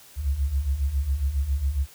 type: beating tone pair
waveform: sine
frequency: 64.5 / 71.8 Hz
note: C2 / D2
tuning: -24 / -39 cents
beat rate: 7.3 Hz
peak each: -28 / -23 dBFS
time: 0.16-1.87 s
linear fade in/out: 50 ms
effects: white hiss -50 dBFS RMS until 1.94 s